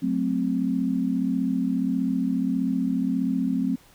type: chord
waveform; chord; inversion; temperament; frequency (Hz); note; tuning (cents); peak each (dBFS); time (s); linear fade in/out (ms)
sine; F# diminished; none; equal; 185 / 220 / 261.6; F#3 / A3 / C4; 0 / 0 / 0; -27 / -28 / -24; 0.02-3.76; 10
effects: pink hiss -55 dBFS RMS until 3.94 s